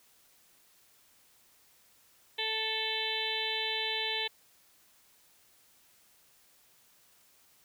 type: harmonic tone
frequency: 440 Hz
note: A4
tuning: in tune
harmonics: 1 / 2 / 4 / 5 / 6 / 7 / 8 / 9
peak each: -41 / -41 / -40 / -40 / -40 / -37 / -37 / -38 dBFS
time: 2.38-4.28 s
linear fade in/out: 10 ms
effects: white hiss -64 dBFS RMS until 7.64 s